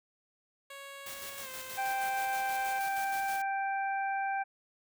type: tone with pitch glide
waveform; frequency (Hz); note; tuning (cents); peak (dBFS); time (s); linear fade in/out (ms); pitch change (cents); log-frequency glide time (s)
10% pulse; 554.4 to 520.3; C#5 to C5; 0 to -10; -36; 0.7-2.79; 5; -110; 1.41-1.49
type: noise with tremolo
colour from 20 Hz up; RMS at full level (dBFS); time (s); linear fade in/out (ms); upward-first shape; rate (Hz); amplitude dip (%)
white; -43; 1.06-3.42; 5; square; 6.3; 40
type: harmonic tone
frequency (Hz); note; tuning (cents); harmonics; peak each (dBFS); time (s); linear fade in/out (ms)
784; G5; 0; 1 / 2 / 3; -31 / -37 / -43; 1.77-4.44; 20
effects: none